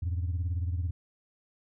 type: beating tone pair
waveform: sine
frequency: 84.6 / 102.6 Hz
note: E2 / G#2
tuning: +45 / -21 cents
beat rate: 18 Hz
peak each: -27 / -33 dBFS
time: 0.02-0.91 s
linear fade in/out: 10 ms
effects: tanh soft clip ceiling -25 dBFS